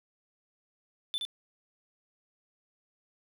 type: tone with echo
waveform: triangle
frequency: 3520 Hz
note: A7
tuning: in tune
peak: -28 dBFS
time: 1.14-1.18 s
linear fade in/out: 0 ms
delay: 71 ms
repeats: 1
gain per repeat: -3 dB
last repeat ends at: 1.251 s
effects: none